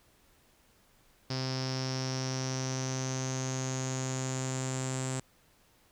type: tone with low-pass filter sweep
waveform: sawtooth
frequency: 130.81 Hz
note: C3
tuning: in tune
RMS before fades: -34 dBFS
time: 1.3-5.2 s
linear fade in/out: 5 ms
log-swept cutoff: 5100 to 7700 Hz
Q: 9.7
effects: pink hiss -65 dBFS RMS until 5.91 s